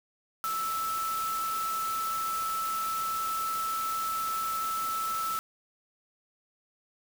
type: tone in noise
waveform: sine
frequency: 1315 Hz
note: E6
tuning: 5 cents flat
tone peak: -29 dBFS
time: 0.44-5.39 s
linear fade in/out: 0 ms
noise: white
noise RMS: -39 dBFS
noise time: 0.44-5.39 s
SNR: +7 dB
effects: none